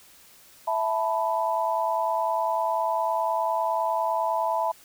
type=chord; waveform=sine; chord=E suspended fourth; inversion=none; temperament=just; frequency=659.3 / 879 / 988.9 Hz; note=E5 / A5 / B5; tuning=0 / -2 / +2 cents; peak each=-27 dBFS; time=0.67-4.72 s; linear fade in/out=10 ms; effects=white hiss -53 dBFS RMS until 4.84 s